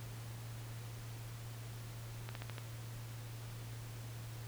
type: slowing click train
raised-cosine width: 0.3 ms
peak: -28 dBFS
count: 5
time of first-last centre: 2.29-2.582 s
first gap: 62 ms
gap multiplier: 1.11
effects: added 115 Hz sine -45 dBFS peak until 4.47 s + pink hiss -54 dBFS RMS until 4.47 s